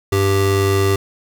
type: tone pair together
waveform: square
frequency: 98 / 392 Hz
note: G2 / G4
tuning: 0 / 0 cents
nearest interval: 2 octaves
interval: 2400 cents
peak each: -17 dBFS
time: 0.12-0.96 s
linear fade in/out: 5 ms
effects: none